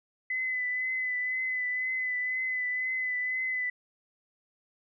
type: tone with vibrato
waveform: sine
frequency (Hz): 2015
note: B6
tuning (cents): +34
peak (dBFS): -28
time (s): 0.3-3.7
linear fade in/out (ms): 5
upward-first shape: triangle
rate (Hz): 2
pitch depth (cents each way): 27
effects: none